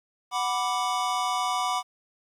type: chord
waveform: square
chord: B minor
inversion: second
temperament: equal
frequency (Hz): 740 / 987.8 / 1174.7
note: F#5 / B5 / D6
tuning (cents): 0 / 0 / 0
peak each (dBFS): -30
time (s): 0.31-1.83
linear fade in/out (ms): 50
effects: low-pass 9000 Hz 12 dB/octave + 10-bit